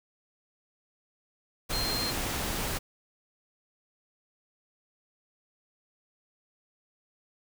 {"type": "tone in noise", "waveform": "sine", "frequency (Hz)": 4186, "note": "C8", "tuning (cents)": 0, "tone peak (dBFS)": -31, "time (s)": [1.72, 2.12], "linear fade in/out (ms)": 20, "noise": "pink", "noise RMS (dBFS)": -32, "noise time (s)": [1.69, 2.79], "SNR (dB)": -2, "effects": []}